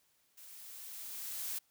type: noise with level ramp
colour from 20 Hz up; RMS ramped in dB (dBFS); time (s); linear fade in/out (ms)
blue; -54 to -38; 0.37-1.59; 10
effects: white hiss -73 dBFS RMS until 1.7 s